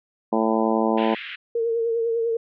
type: harmonic tone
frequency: 111.4 Hz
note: A2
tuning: 22 cents sharp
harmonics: 2 / 3 / 4 / 5 / 6 / 7 / 8 / 9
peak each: -23 / -25 / -26 / -27 / -28 / -28 / -29 / -30 dBFS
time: 0.32-1.15 s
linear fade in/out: 10 ms
type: band-pass noise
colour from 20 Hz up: white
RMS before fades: -35 dBFS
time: 0.97-1.36 s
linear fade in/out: 10 ms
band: 1500 to 3200 Hz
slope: 48 dB/octave
type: tone with vibrato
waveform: sine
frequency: 460.2 Hz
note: A#4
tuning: 22 cents flat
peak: -20 dBFS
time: 1.55-2.37 s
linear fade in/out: 5 ms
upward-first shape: triangle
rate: 10 Hz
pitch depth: 44 cents each way
effects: none